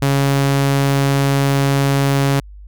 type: tone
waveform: sawtooth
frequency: 138.59 Hz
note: C#3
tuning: in tune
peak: -9 dBFS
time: 0.02-2.4 s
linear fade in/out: 5 ms
effects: added 50 Hz sine -34 dBFS peak until 2.67 s